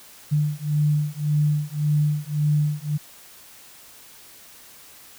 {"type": "beating tone pair", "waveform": "sine", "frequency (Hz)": [148.3, 150.1], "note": ["D3", "D3"], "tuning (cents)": [17, 38], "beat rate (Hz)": 1.8, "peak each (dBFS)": -22, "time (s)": [0.31, 2.98], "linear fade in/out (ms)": 20, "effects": ["white hiss -47 dBFS RMS until 5.18 s"]}